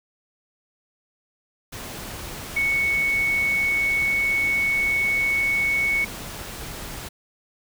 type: tone in noise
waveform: sine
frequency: 2217 Hz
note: C#7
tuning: in tune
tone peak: -19 dBFS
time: 2.56-6.05 s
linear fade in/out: 10 ms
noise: pink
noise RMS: -35 dBFS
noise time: 1.72-7.09 s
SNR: +13 dB
effects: none